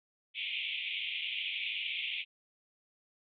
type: band-pass noise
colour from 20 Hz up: pink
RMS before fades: -37 dBFS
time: 0.34-2.25 s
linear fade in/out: 50 ms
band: 2200 to 3500 Hz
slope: 96 dB/octave
effects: none